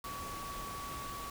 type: tone in noise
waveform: sine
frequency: 1132 Hz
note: C#6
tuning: 36 cents sharp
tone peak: -42 dBFS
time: 0.04-1.3 s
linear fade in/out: 2 ms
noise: pink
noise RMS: -45 dBFS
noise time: 0.04-1.3 s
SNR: 0 dB
effects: none